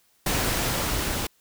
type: noise with level ramp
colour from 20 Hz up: pink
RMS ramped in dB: -24 to -28 dBFS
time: 0.26-1.27 s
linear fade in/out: 5 ms
effects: white hiss -64 dBFS RMS until 1.4 s